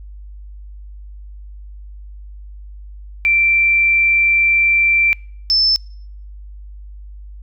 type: tone pair in turn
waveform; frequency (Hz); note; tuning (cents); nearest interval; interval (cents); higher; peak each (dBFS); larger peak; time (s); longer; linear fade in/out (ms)
sine; 2349 / 5273; D7 / E8; 0 / 0; octave + major second; 1400; second; -11; neither; 3.25-5.13 / 5.5-5.76; first; 0
effects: noise-tail reverb RT60 0.6 s tail -26 dB re dry + added 50 Hz sine -32 dBFS peak until 7.42 s